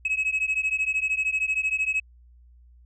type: beating tone pair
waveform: sine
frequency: 2557 / 2570 Hz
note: D#7 / E7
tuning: +47 / -45 cents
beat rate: 13 Hz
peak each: -24 dBFS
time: 0.05-2 s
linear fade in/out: 5 ms
effects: tanh soft clip ceiling -19 dBFS + added 60 Hz sine -50 dBFS peak until 2.85 s